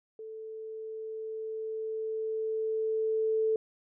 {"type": "tone with level ramp", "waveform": "sine", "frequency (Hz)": 440, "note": "A4", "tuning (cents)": 0, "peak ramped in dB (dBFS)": [-40, -24], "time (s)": [0.19, 3.56], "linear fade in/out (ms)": 2, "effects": []}